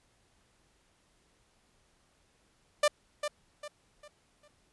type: tone with echo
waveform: sawtooth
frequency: 593 Hz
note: D5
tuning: 17 cents sharp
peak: -18 dBFS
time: 2.83-2.88 s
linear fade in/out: 5 ms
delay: 400 ms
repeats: 4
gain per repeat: -9 dB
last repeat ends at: 4.48 s
effects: pink hiss -69 dBFS RMS until 4.72 s + resampled to 24000 Hz